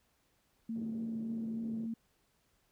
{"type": "tone with vibrato", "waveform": "sine", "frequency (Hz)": 225.6, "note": "A3", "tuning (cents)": 44, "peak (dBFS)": -35, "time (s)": [0.69, 1.94], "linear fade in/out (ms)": 5, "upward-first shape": "sine", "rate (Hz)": 3.5, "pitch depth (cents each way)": 14}
{"type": "band-pass noise", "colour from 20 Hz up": "white", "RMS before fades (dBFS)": -50, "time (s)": [0.75, 1.87], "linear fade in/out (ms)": 10, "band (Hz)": [120, 360], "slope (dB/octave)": 24}
{"effects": ["pink hiss -74 dBFS RMS until 2.71 s"]}